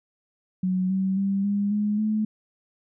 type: tone with pitch steps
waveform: sine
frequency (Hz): 185 / 190.64 / 196.45 / 202.4 / 208.6 / 215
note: F#3 / G3 / G3 / G#3 / G#3 / A3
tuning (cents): 0 / -48 / +4 / -44 / +8 / -40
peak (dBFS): -21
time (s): 0.63-2.25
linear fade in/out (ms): 5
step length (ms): 270
effects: none